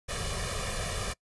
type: noise with comb filter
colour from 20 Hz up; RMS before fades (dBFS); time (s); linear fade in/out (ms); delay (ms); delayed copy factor
pink; -33; 0.08-1.14; 20; 1.7; +0.8
effects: noise-tail reverb RT60 0.1 s tail -24 dB re dry + resampled to 24000 Hz